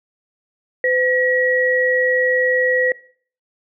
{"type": "tone pair together", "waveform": "sine", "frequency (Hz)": [507, 1914.2], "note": ["B4", "A#6"], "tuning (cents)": [45, 45], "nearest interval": "octave + major seventh", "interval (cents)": 2300, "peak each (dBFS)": -17, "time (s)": [0.84, 2.92], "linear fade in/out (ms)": 2, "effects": ["noise-tail reverb RT60 0.5 s tail -21 dB re dry"]}